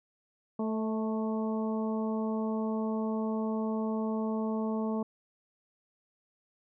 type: harmonic tone with a mistuned harmonic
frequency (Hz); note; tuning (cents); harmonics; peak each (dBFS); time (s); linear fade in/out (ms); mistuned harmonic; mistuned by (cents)
220; A3; 0; 1 / 2 / 3 / 4 / 5; -30 / -36 / -40 / -42 / -44; 0.59-5.03; 5; 3; -25
effects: none